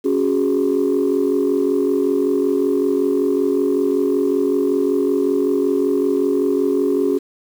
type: chord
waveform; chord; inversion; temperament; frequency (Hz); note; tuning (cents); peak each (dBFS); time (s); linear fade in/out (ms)
sine; C# suspended fourth; none; equal; 277.2 / 370 / 415.3; C#4 / F#4 / G#4; 0 / 0 / 0; -18; 0.04-7.19; 20
effects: tanh soft clip ceiling -9 dBFS + 7-bit